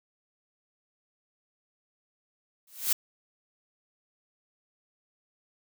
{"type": "noise with exponential growth", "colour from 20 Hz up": "blue", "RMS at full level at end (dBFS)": -21, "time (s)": [2.67, 2.93], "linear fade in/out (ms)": 5, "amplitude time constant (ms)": 55, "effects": []}